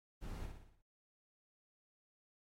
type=noise with echo; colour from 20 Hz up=brown; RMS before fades=-44 dBFS; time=0.21-0.47 s; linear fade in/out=20 ms; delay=59 ms; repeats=6; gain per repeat=-5 dB; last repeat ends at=0.824 s; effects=AAC 48 kbps